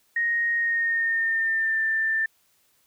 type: tone with pitch glide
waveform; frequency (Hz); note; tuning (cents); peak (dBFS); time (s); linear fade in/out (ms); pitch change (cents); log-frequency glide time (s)
sine; 1868 to 1781.6; A#6 to A6; +3 to +21; -21; 0.16-2.26; 5; -82; 0.55-1.81
effects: white hiss -65 dBFS RMS until 2.86 s